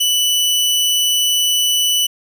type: tone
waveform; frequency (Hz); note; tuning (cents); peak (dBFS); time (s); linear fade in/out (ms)
sawtooth; 2973; F#7; +8; -10; 0-2.07; 10
effects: none